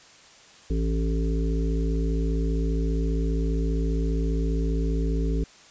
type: harmonic tone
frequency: 55 Hz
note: A1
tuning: in tune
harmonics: 1 / 3 / 5 / 7 / 8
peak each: -23 / -30 / -32 / -36 / -35 dBFS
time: 0.7-5.44 s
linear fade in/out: 5 ms
effects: white hiss -51 dBFS RMS until 5.7 s + resampled to 16000 Hz